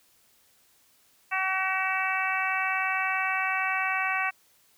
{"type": "harmonic tone", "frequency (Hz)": 379.1, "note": "F#4", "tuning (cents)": 42, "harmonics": [2, 3, 4, 5, 6, 7], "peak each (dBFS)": [-32, -32, -32, -32, -32, -32], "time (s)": [1.31, 4.31], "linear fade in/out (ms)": 20, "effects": ["white hiss -63 dBFS RMS until 4.77 s"]}